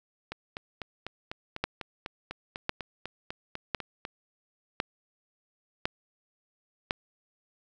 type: two click trains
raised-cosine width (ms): 0.3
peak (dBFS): -20 / -11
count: 16 / 6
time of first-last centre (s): 0.32-4.051 / 1.64-6.909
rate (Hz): 4.02 / 0.949
effects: none